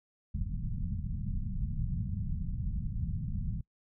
pink low-pass noise, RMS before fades -34 dBFS, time 0.34-3.61 s, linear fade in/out 10 ms, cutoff 200 Hz, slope 48 dB/octave, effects noise-tail reverb RT60 0.1 s tail -23 dB re dry

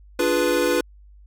square chord, D diminished seventh, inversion none, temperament equal, 293.7 / 349.2 / 415.3 / 493.9 Hz, D4 / F4 / Ab4 / Cb5, 0 / 0 / 0 / 0 cents, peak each -26 / -24 / -28 / -22 dBFS, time 0.19-0.81 s, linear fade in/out 5 ms, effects added 50 Hz sine -45 dBFS peak until 1.26 s + AAC 64 kbps

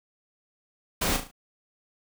pink noise with echo, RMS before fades -26 dBFS, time 1.01-1.17 s, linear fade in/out 10 ms, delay 36 ms, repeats 4, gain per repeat -7 dB, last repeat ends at 1.314 s, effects none

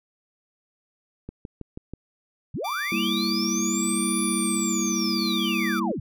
click train, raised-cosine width 3 ms, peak -22 dBFS, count 5, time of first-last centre 1.29-1.936 s, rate 6.19 Hz
sine linear two-way sweep, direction up then down, 77.78 to 10000 to 77.78 Hz, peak -27 dBFS, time 2.54-6 s, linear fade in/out 5 ms, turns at 4.21 s
15% pulse tone with tremolo, 1174.7 Hz, D6, in tune, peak -24 dBFS, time 2.64-5.8 s, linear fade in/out 10 ms, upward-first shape sine, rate 0.78 Hz, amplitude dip 30%
sine chord, E diminished, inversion first, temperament equal with one note detuned, 197.93 / 233.1 / 329.6 Hz, G3 / Bb3 / E4, +17 / 0 / 0 cents, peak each -28 dBFS, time 2.92-5.92 s, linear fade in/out 2 ms
effects none

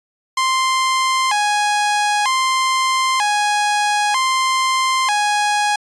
sawtooth tone with vibrato, 932.3 Hz, A#5, in tune, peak -11 dBFS, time 0.37-5.76 s, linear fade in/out 5 ms, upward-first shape square, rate 0.53 Hz, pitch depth 200 cents each way, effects resampled to 22050 Hz

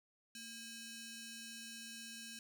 10% pulse ring-modulated tone, 1389 Hz, F6, 10 cents flat, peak -37 dBFS, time 0.35-2.39 s, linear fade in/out 2 ms, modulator 1160 Hz, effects none

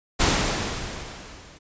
pink noise with level ramp, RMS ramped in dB -18 to -48 dBFS, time 0.19-1.59 s, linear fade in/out 20 ms, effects resampled to 16000 Hz

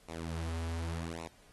sawtooth tone with flanger, 82.6 Hz, E2, 4 cents sharp, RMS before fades -38 dBFS, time 0.08-1.28 s, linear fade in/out 10 ms, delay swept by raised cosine 0.61 to 6.51 ms, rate 0.87 Hz, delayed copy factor -0.9, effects pink hiss -63 dBFS RMS until 1.52 s + AAC 32 kbps

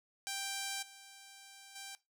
5% pulse tone with level steps, 786 Hz, G5, 4 cents sharp, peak -26 / -42 / -34 dBFS, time 0.27-1.95 s, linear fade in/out 0 ms, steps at 0.82 / 1.75 s, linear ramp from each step 10 ms, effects noise-tail reverb RT60 0.2 s tail -17 dB re dry

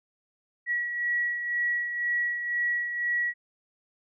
sine beating tone pair, 1924 / 1926 Hz, B6 / B6, -46 / -44 cents, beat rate 2 Hz, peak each -26 / -35 dBFS, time 0.66-3.34 s, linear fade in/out 50 ms, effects none

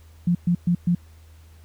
sine tone bursts, 174.61 Hz, F3, in tune, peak -16 dBFS, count 4, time 0.27-0.95 s, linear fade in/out 5 ms, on 80 ms, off 120 ms, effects added 80 Hz sine -46 dBFS peak until 1.64 s + pink hiss -58 dBFS RMS until 1.64 s

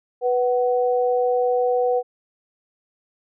sine tone pair together, 492.9 / 748 Hz, B4 / F#5, -3 / +19 cents, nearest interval perfect fifth, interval 722 cents, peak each -18 / -23 dBFS, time 0.21-2.03 s, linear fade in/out 50 ms, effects none

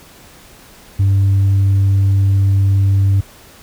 sine tone, 98 Hz, G2, in tune, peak -7 dBFS, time 0.99-3.21 s, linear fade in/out 10 ms, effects tanh soft clip ceiling -8 dBFS + pink hiss -42 dBFS RMS until 3.62 s

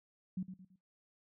sine tone with echo, 185.3 Hz, F#3, 3 cents sharp, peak -34 dBFS, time 0.37-0.43 s, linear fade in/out 5 ms, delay 110 ms, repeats 3, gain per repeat -9 dB, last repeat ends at 0.76 s, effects noise-tail reverb RT60 0.4 s tail -24 dB re dry

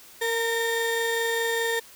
35% pulse tone pair together, 461.6 / 1821.5 Hz, A#4 / A#6, -17 / -41 cents, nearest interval 2 octaves, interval 2376 cents, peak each -24 / -26 dBFS, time 0.21-1.8 s, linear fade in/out 10 ms, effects white hiss -49 dBFS RMS until 1.95 s

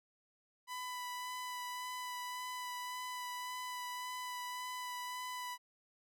sawtooth tone with vibrato, 995 Hz, B5, 13 cents sharp, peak -37 dBFS, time 0.67-5.58 s, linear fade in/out 50 ms, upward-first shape sine, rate 1.8 Hz, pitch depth 12 cents each way, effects none

